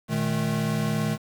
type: tone cluster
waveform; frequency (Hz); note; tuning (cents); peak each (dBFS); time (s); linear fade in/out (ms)
square; 117.8 / 155.2 / 216; A#2 / D#3 / A3; +19 / -4 / -32; -31 / -28 / -28; 0.08-1.18; 50
effects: 8-bit